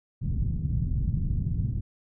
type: low-pass noise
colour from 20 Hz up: white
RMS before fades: -27 dBFS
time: 0.21-1.81 s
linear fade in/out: 20 ms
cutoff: 150 Hz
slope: 24 dB/octave
effects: none